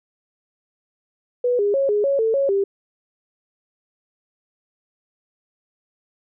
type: tone with pitch steps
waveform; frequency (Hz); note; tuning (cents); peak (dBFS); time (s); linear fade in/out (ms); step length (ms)
sine; 491.1 / 407.8 / 548 / 415.3 / 555 / 446.7 / 552 / 395.1; B4 / G#4 / C#5 / G#4 / C#5 / A4 / C#5 / G4; -10 / -32 / -20 / 0 / +2 / +26 / -7 / +14; -16; 1.44-2.64; 5; 150
effects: none